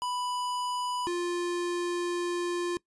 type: tone pair in turn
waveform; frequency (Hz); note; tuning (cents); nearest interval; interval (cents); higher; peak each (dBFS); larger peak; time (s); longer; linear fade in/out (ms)
square; 990 / 350; B5 / F4; +4 / +4; octave + tritone; 1800; first; -31 / -29; second; 0.02-1.07 / 1.07-2.77; second; 0
effects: noise-tail reverb RT60 0.1 s tail -21 dB re dry + resampled to 24000 Hz